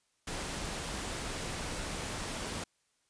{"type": "noise", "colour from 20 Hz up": "pink", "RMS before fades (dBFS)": -38, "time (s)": [0.27, 2.64], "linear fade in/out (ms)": 5, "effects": ["white hiss -75 dBFS RMS until 3.09 s", "resampled to 22050 Hz"]}